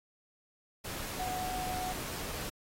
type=tone in noise; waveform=sine; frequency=737 Hz; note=F#5; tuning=7 cents flat; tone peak=-35 dBFS; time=1.19-1.93 s; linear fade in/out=10 ms; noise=pink; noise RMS=-40 dBFS; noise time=0.84-2.5 s; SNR=+2 dB; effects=AAC 48 kbps